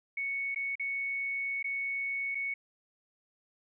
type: tone with dropouts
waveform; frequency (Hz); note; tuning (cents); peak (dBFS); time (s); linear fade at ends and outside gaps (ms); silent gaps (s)
sine; 2218; C#7; 0; -31; 0.17-2.54; 5; 0.547-0.559 / 0.755-0.796 / 1.628-1.642 / 2.348-2.352
effects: none